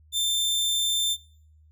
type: tone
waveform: sawtooth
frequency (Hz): 3571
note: A7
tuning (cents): +25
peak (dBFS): -20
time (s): 0.12-1.17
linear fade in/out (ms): 50
effects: noise-tail reverb RT60 0.7 s tail -24 dB re dry + added 77 Hz sine -53 dBFS peak until 1.71 s